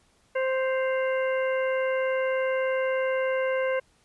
harmonic tone with a mistuned harmonic, 523.3 Hz, C5, in tune, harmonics 1 / 2 / 3 / 4 / 5, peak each -24 / -35 / -34 / -35 / -42 dBFS, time 0.35-3.8 s, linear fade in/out 10 ms, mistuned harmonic 5, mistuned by +100 cents, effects pink hiss -64 dBFS RMS until 4.04 s + resampled to 24000 Hz

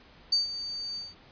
sine tone with ADSR envelope, 4604 Hz, D8, 35 cents flat, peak -19 dBFS, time 0.32-1.15 s, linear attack 7 ms, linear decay 140 ms, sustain -13 dB, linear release 190 ms, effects pink hiss -55 dBFS RMS until 1.31 s + resampled to 11025 Hz

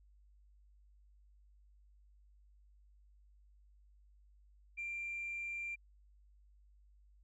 sine tone, 2372 Hz, D7, 17 cents sharp, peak -38 dBFS, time 4.77-5.76 s, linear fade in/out 20 ms, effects tanh soft clip ceiling -35 dBFS + added 50 Hz sine -62 dBFS peak until 7.23 s

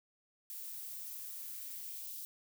violet noise with high-pass filter sweep, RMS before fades -45 dBFS, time 0.5-2.25 s, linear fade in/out 0 ms, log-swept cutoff 290 to 3800 Hz, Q 1.3, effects none

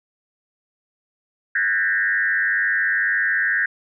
sine tone with frequency modulation, 1716 Hz, A6, 44 cents flat, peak -17 dBFS, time 1.55-3.66 s, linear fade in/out 5 ms, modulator 102 Hz, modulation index 1.9, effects none

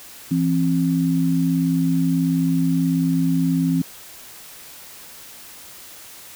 sine tone pair together, 167.7 / 266.2 Hz, E3 / C4, +30 / +30 cents, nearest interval minor sixth, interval 800 cents, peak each -19 dBFS, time 0.31-3.82 s, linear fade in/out 5 ms, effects white hiss -41 dBFS RMS until 6.35 s

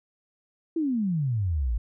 sine exponential sweep, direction down, 340 to 51.8 Hz, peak -23 dBFS, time 0.76-1.78 s, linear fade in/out 5 ms, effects none

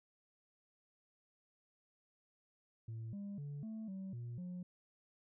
sine tone with pitch steps, 112.9 / 201.1 / 143.9 / 219.9 / 191.4 / 119.5 / 179.6 Hz, A2 / G3 / D3 / A3 / G3 / A#2 / F3, +45 / +44 / -35 / -1 / -41 / +43 / +49 cents, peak -40 dBFS, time 2.88-4.63 s, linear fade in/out 5 ms, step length 250 ms, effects tanh soft clip ceiling -41 dBFS

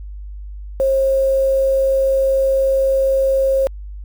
sine tone with quantisation, 537 Hz, C5, 45 cents sharp, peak -12 dBFS, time 0.8-3.67 s, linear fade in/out 0 ms, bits 6, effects added 50 Hz sine -28 dBFS peak until 4.04 s + MP3 96 kbps

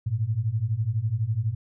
sine beating tone pair, 103.83 / 115.83 Hz, G#2 / A#2, 0 / -11 cents, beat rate 12 Hz, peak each -27 / -25 dBFS, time 0.06-1.55 s, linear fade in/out 10 ms, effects none

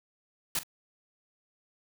white noise with echo, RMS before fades -30 dBFS, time 0.55-0.59 s, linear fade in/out 2 ms, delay 43 ms, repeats 1, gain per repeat -15 dB, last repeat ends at 0.633 s, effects none

